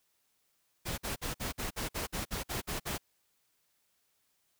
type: noise bursts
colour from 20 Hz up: pink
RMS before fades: -36 dBFS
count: 12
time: 0.85-2.982 s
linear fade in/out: 20 ms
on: 130 ms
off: 52 ms
effects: white hiss -75 dBFS RMS until 4.59 s